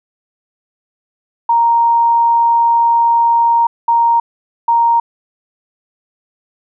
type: tone bursts at uneven times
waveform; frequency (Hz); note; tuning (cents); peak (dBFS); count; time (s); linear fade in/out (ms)
sine; 932.3; A#5; 0; -8; 3; 1.49-3.67 / 3.88-4.2 / 4.68-5; 5
effects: none